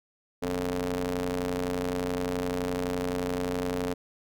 sawtooth ring-modulated tone, 91.7 Hz, F#2, 15 cents flat, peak -21 dBFS, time 0.42-3.94 s, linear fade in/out 10 ms, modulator 353 Hz, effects none

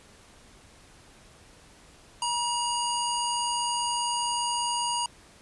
harmonic tone, 955 Hz, A#5, 42 cents sharp, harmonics 1 / 3 / 5 / 7 / 9 / 10, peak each -28 / -33 / -35 / -36 / -38 / -38 dBFS, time 2.22-5.06 s, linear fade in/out 2 ms, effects pink hiss -54 dBFS RMS until 5.41 s + resampled to 24000 Hz

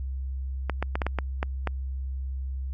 clicks, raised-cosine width 0.5 ms, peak -12 dBFS, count 8, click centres 0.697 / 0.826 / 0.955 / 1.018 / 1.066 / 1.187 / 1.429 / 1.673 s, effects added 66 Hz sine -29 dBFS peak until 2.73 s

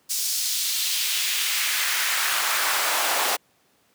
pink noise with high-pass filter sweep, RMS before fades -24 dBFS, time 0.09-3.37 s, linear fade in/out 20 ms, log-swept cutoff 5800 to 670 Hz, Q 1.3, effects pink hiss -63 dBFS RMS until 3.94 s + high-pass 150 Hz 12 dB/octave

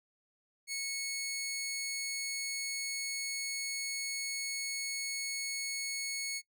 15% pulse tone, 2200 Hz, C#7, 14 cents flat, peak -29 dBFS, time 0.67-6.42 s, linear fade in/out 50 ms, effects noise-tail reverb RT60 0.1 s tail -20 dB re dry

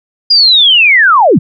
sine linear sweep, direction down, 4920 to 110 Hz, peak -3 dBFS, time 0.3-1.39 s, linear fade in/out 10 ms, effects none

